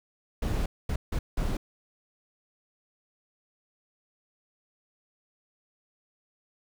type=noise bursts at uneven times; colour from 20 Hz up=brown; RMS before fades=-28 dBFS; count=4; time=0.42-0.66 / 0.89-0.96 / 1.12-1.19 / 1.37-1.57 s; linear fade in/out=5 ms; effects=none